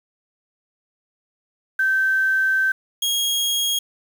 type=tone pair in turn; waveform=sine / sawtooth; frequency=1550 / 3277 Hz; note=G6 / G#7; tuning=-20 / -24 cents; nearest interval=octave + minor second; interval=1296 cents; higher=second; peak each=-16 dBFS; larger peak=neither; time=1.79-2.72 / 3.02-3.79 s; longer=first; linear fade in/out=5 ms; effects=7-bit